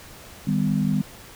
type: tone cluster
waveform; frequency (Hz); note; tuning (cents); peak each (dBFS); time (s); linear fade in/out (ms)
sine; 154.2 / 198.9 / 251; D#3 / G3 / B3; -15 / +25 / +28; -24 / -22 / -26; 0.47-1.02; 5
effects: pink hiss -44 dBFS RMS until 1.35 s